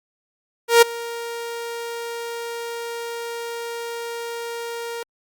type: tone with ADSR envelope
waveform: sawtooth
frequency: 467.5 Hz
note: A#4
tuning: 5 cents sharp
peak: -3 dBFS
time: 0.68-5.03 s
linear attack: 140 ms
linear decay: 11 ms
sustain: -21 dB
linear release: 3 ms
effects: Opus 48 kbps